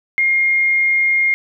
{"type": "tone", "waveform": "sine", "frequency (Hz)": 2130, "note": "C7", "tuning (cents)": 30, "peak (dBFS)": -12, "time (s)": [0.18, 1.34], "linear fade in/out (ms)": 0, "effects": []}